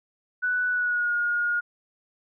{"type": "tone with pitch glide", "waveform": "sine", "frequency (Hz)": [1485, 1431.1], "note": ["F#6", "F6"], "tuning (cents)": [6, 42], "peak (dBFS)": -22, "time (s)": [0.42, 1.61], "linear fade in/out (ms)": 20, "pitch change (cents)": -64, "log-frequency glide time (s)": [0.69, 1.14], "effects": []}